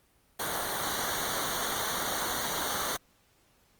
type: noise with comb filter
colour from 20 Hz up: pink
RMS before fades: -32 dBFS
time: 0.39-2.97 s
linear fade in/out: 10 ms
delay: 0.39 ms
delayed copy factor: -0.85
effects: pink hiss -66 dBFS RMS until 3.79 s + Opus 32 kbps